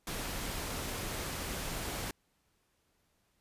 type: noise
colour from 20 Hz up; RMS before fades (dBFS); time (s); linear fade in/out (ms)
pink; -38; 0.07-2.11; 2
effects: pink hiss -75 dBFS RMS until 3.4 s + resampled to 32000 Hz